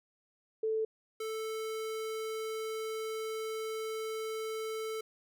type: tone pair in turn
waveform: sine / square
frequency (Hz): 440 / 440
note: A4 / A4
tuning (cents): 0 / 0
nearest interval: unison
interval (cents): 0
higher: neither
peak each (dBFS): -29 / -36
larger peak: first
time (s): 0.63-0.85 / 1.2-5.01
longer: second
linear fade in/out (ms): 5
effects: none